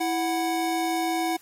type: tone pair together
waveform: square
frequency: 329.6 / 739.4 Hz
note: E4 / F#5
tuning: 0 / -1 cents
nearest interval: octave + major second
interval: 1399 cents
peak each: -27 dBFS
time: 0-1.37 s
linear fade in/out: 10 ms
effects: white hiss -54 dBFS RMS until 1.41 s + MP3 64 kbps